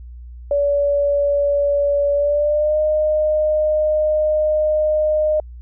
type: tone with pitch glide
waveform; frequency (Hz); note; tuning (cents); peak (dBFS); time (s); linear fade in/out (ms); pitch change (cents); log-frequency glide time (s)
sine; 572 to 613.1; D5 to D#5; -46 to -26; -14; 0.51-5.4; 2; +120; 2.14-2.79
effects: added 60 Hz sine -33 dBFS peak until 5.61 s

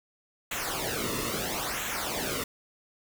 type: noise with flanger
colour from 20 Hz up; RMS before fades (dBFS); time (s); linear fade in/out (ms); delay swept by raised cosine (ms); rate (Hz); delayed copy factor
pink; -32; 0.51-2.44; 5; 0.2 to 1.3; 0.75; -0.75
effects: none

